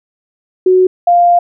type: tone pair in turn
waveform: sine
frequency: 370 / 698.5 Hz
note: F#4 / F5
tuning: 0 / 0 cents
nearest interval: major seventh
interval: 1100 cents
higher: second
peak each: -5 dBFS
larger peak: neither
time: 0.66-0.87 / 1.07-1.39 s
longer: second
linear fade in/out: 5 ms
effects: none